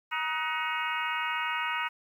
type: harmonic tone with a mistuned harmonic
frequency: 315.9 Hz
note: D#4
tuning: 26 cents sharp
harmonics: 3 / 4 / 5 / 6 / 7 / 8 / 9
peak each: -34 / -35 / -36 / -37 / -37 / -38 / -39 dBFS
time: 0.11-1.89 s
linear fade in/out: 20 ms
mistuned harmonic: 5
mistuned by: -94 cents
effects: 10-bit